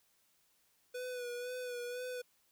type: tone with vibrato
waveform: square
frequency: 493 Hz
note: B4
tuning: 3 cents flat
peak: -40 dBFS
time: 0.94-2.22 s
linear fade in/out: 10 ms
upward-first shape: sine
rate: 2 Hz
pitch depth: 36 cents each way
effects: white hiss -73 dBFS RMS until 2.51 s